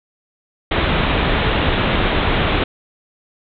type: low-pass noise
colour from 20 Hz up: pink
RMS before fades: -17 dBFS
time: 0.71-2.64 s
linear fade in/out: 5 ms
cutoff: 3800 Hz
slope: 96 dB/octave
effects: none